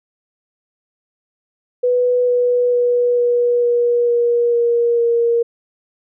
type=tone with pitch steps; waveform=sine; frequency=493.9 / 490.2 / 486.5 / 482.9 / 479.3 / 475.7 / 472.1 / 468.6 Hz; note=B4 / B4 / B4 / B4 / A#4 / A#4 / A#4 / A#4; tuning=0 / -13 / -26 / -39 / +48 / +35 / +22 / +9 cents; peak=-12 dBFS; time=1.83-5.43 s; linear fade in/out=10 ms; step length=450 ms; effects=none